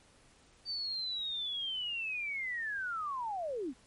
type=linear sweep; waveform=sine; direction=down; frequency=4623 to 225.4 Hz; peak=-34 dBFS; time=0.65-3.74 s; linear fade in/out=50 ms; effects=pink hiss -63 dBFS RMS until 3.86 s + MP3 48 kbps